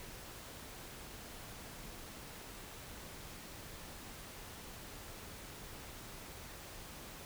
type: silence
effects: pink hiss -50 dBFS RMS until 7.25 s